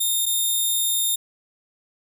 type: tone pair in turn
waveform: 5% pulse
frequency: 3659 / 3659 Hz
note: A#7 / A#7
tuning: -33 / -33 cents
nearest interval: unison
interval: 0 cents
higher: neither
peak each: -12 dBFS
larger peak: neither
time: 0-0.26 / 0.26-1.16 s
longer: second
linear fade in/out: 10 ms
effects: none